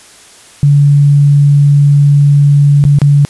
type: tone with dropouts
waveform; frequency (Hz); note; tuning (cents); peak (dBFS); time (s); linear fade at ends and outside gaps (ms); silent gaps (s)
sine; 143.4; D3; -41; -3; 0.63-3.25; 0; 2.84-2.851 / 2.987-3.017
effects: white hiss -38 dBFS RMS until 3.29 s + resampled to 24000 Hz